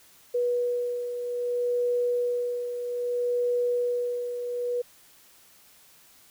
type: beating tone pair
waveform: sine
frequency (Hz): 486.6 / 487.22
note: B4 / B4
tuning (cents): -26 / -24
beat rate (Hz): 0.62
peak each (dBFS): -25 / -33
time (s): 0.34-4.82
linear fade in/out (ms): 10
effects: white hiss -56 dBFS RMS until 6.3 s